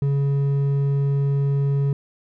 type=tone with hard clipping; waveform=sine; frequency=140 Hz; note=C#3; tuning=18 cents sharp; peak=-19 dBFS; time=0.02-1.93 s; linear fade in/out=2 ms; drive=5 dB; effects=none